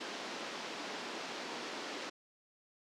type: band-pass noise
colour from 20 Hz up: pink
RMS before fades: -43 dBFS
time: 0-2.1 s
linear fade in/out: 10 ms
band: 250 to 5700 Hz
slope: 24 dB/octave
effects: none